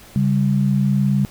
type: tone pair together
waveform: sine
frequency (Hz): 138.59 / 198.23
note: C#3 / G3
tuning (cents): 0 / +20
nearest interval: tritone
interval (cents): 620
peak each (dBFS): -17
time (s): 0.16-1.25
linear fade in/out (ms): 0
effects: pink hiss -44 dBFS RMS until 1.3 s